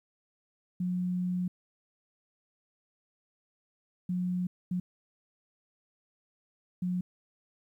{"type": "tone bursts at uneven times", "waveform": "sine", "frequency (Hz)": 180.3, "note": "F#3", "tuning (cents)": -45, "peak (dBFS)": -28, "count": 4, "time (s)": [[0.8, 1.48], [4.09, 4.47], [4.71, 4.8], [6.82, 7.01]], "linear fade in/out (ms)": 5, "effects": ["11-bit"]}